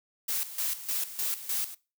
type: noise with tremolo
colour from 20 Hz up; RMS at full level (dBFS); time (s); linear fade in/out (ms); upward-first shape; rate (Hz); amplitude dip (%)
blue; -30; 0.28-1.75; 10; square; 3.3; 75
effects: noise-tail reverb RT60 0.3 s tail -20 dB re dry